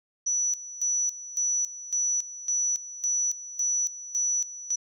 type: tone with tremolo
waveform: sine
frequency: 5920 Hz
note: F#8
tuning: in tune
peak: -23 dBFS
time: 0.26-4.76 s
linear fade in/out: 10 ms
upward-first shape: square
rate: 1.8 Hz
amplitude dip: 80%
effects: none